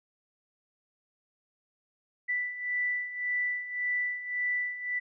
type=beating tone pair; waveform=sine; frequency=1975.5 / 1977.3 Hz; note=B6 / B6; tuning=0 / +2 cents; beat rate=1.8 Hz; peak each=-35 / -30 dBFS; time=2.28-5 s; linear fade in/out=20 ms; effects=none